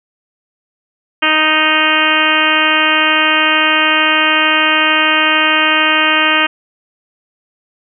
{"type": "harmonic tone", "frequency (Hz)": 311.1, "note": "D#4", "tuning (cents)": 0, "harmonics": [1, 2, 3, 4, 5, 6, 7, 8, 9, 10], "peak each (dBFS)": [-21, -22, -21, -17, -17, -18, -20, -17, -17, -20], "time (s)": [1.22, 6.47], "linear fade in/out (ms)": 10, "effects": []}